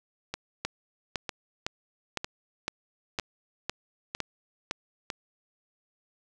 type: two click trains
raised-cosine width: 0.2 ms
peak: -15 / -12 dBFS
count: 6 / 9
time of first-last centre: 0.34-5.102 / 0.65-4.711 s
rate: 1.05 / 1.97 Hz
effects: none